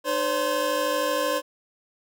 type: tone cluster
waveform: square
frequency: 303.8 / 514 / 567 / 1047 Hz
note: D#4 / C5 / C#5 / C6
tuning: -41 / -31 / +39 / +1 cents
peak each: -34 / -28 / -28 / -29 dBFS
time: 0.04-1.42 s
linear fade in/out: 50 ms
effects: none